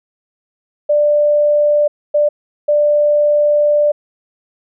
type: tone bursts at uneven times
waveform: sine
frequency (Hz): 591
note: D5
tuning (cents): +11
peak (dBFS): -9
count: 3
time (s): 0.89-1.88 / 2.14-2.29 / 2.68-3.92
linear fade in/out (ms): 10
effects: none